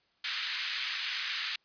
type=band-pass noise; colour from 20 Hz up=white; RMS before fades=-35 dBFS; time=0.24-1.56 s; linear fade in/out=5 ms; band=1500 to 4500 Hz; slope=24 dB/octave; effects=white hiss -71 dBFS RMS until 1.64 s + resampled to 11025 Hz